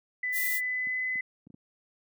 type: tone with pitch glide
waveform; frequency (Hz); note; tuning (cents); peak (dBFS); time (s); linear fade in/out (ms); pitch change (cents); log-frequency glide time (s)
sine; 1998 to 2020; B6 to B6; +20 to +39; -28; 0.23-1.21; 5; +19; 0.54-1.06
type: noise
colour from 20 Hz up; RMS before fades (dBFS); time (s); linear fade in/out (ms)
violet; -32; 0.32-0.61; 50
type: clicks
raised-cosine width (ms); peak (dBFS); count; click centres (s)
5; -28; 5; 0.871 / 1.157 / 1.47 / 1.503 / 1.543
effects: high-pass 300 Hz 12 dB/octave